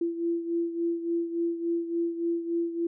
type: beating tone pair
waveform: sine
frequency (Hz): 337.5 / 341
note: E4 / F4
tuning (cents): +41 / -41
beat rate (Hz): 3.5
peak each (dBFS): -27 / -33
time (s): 0.01-2.87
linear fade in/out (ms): 5
effects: none